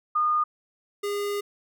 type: tone pair in turn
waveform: sine / square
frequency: 1222 / 407.8 Hz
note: D#6 / G#4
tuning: -32 / -32 cents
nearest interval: octave + perfect fifth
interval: 1900 cents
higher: first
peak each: -20 / -27 dBFS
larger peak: first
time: 0.15-0.44 / 1.03-1.41 s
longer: second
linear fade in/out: 10 ms
effects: none